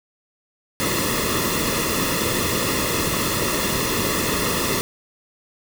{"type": "noise with comb filter", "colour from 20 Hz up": "pink", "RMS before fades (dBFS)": -22, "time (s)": [0.8, 4.81], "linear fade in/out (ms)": 0, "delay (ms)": 1.3, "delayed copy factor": -0.75, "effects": []}